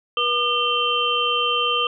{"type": "tone cluster", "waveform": "sine", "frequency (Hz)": [484.2, 1207, 2729, 3116], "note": ["B4", "D6", "F7", "G7"], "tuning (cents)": [-34, 47, -41, -11], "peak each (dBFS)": [-27, -22, -26, -22], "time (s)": [0.17, 1.87], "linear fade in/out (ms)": 2, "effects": []}